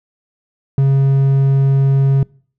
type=tone; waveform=triangle; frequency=136.6 Hz; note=C#3; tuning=25 cents flat; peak=-7 dBFS; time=0.78-2.23 s; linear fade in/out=2 ms; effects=noise-tail reverb RT60 0.5 s tail -25 dB re dry